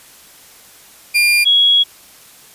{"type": "tone pair in turn", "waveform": ["35% pulse", "sine"], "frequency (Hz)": [2400, 3328], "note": ["D7", "G#7"], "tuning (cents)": [37, 3], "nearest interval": "tritone", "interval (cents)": 566, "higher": "second", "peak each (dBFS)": -8, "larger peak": "neither", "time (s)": [[1.14, 1.45], [1.45, 1.84]], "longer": "second", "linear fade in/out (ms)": 20, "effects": ["white hiss -43 dBFS RMS until 2.54 s", "resampled to 32000 Hz"]}